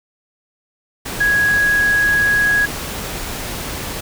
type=tone in noise; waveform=sine; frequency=1661.2 Hz; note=G#6; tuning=in tune; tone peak=-12 dBFS; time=1.2-2.66 s; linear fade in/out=10 ms; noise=pink; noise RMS=-26 dBFS; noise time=1.05-4.01 s; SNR=+11 dB; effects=none